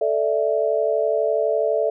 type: chord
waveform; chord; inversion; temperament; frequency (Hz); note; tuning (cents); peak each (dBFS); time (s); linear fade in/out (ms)
sine; A suspended fourth; none; equal; 440 / 587.3 / 659.3; A4 / D5 / E5; 0 / 0 / 0; -22; 0.01-1.9; 5
effects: none